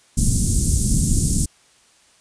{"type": "band-stop noise", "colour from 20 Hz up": "pink", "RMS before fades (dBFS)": -17, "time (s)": [0.17, 1.46], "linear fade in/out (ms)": 10, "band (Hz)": [240, 7200], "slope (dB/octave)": 24, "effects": ["white hiss -55 dBFS RMS until 2.2 s", "resampled to 22050 Hz"]}